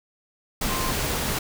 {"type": "tone in noise", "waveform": "sine", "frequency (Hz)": 1046.5, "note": "C6", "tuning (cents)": 0, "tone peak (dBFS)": -30, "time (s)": [0.69, 0.91], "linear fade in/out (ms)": 5, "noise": "pink", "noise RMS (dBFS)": -26, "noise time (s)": [0.61, 1.39], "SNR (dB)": -7, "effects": []}